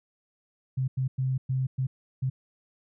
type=tone bursts at uneven times; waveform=sine; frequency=130.81 Hz; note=C3; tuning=in tune; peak=-24 dBFS; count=6; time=0.77-0.88 / 0.97-1.08 / 1.18-1.38 / 1.49-1.67 / 1.78-1.87 / 2.22-2.3 s; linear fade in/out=10 ms; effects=none